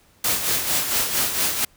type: noise with tremolo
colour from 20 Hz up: white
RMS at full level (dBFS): -20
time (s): 0.24-1.65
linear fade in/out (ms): 5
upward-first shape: sine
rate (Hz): 4.4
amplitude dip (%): 55
effects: pink hiss -57 dBFS RMS until 1.76 s